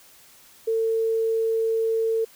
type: tone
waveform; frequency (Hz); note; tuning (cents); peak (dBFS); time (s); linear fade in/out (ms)
sine; 450; A4; +39; -20; 0.67-2.25; 10
effects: white hiss -52 dBFS RMS until 2.35 s